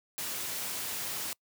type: noise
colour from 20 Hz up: white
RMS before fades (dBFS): -36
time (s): 0.18-1.33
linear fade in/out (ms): 0
effects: noise-tail reverb RT60 0.1 s tail -26 dB re dry + high-pass 80 Hz 12 dB/octave